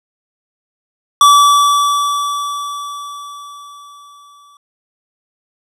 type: tone with exponential decay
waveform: square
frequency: 1153 Hz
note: D6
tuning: 32 cents flat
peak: -4 dBFS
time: 1.21-4.57 s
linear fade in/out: 2 ms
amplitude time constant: 730 ms
effects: low-pass 11000 Hz 12 dB/octave